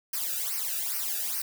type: noise with flanger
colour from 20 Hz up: blue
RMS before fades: -31 dBFS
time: 0.13-1.42 s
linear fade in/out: 5 ms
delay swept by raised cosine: 0.27 to 0.96 ms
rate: 2.4 Hz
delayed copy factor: -0.95
effects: none